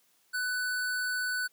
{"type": "tone", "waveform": "square", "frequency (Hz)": 1494, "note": "F#6", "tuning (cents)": 16, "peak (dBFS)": -30, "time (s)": [0.33, 1.48], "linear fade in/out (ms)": 20, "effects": ["white hiss -68 dBFS RMS until 1.52 s", "high-pass 150 Hz 12 dB/octave"]}